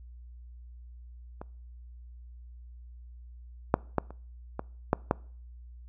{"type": "clicks", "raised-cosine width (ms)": 1, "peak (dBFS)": [-25, -6, -10, -30, -18, -8, -9], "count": 7, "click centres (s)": [1.415, 3.741, 3.983, 4.106, 4.594, 4.931, 5.111], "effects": ["noise-tail reverb RT60 0.5 s tail -24 dB re dry", "added 60 Hz sine -45 dBFS peak until 5.88 s"]}